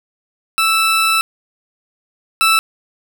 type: tone pair in turn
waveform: 20% pulse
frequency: 1318.5 / 1318.5 Hz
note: E6 / E6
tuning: 0 / 0 cents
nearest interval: unison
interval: 0 cents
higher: neither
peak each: -7 / -5 dBFS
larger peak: second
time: 0.58-1.21 / 2.41-2.59 s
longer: first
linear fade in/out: 0 ms
effects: none